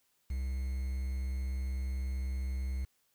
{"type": "tone with quantisation", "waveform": "triangle", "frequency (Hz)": 65.41, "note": "C2", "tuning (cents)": 0, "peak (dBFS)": -30, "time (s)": [0.3, 2.85], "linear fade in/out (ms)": 5, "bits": 9, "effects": ["white hiss -74 dBFS RMS until 3.14 s"]}